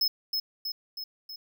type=tone with echo; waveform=square; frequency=5180 Hz; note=E8; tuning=31 cents flat; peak=-23 dBFS; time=0.01-0.08 s; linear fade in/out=5 ms; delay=320 ms; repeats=4; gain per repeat=-4 dB; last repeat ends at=1.36 s; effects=none